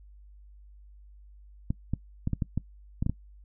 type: clicks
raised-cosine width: 5 ms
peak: -15 dBFS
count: 9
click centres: 1.705 / 1.936 / 2.274 / 2.333 / 2.422 / 2.576 / 3.025 / 3.064 / 3.096 s
effects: noise-tail reverb RT60 0.1 s tail -21 dB re dry + added 50 Hz sine -49 dBFS peak until 3.44 s